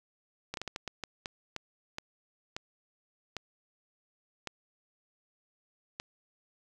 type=slowing click train; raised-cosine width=0.2 ms; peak=-19 dBFS; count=14; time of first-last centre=0.54-5.999 s; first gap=32 ms; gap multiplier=1.38; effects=none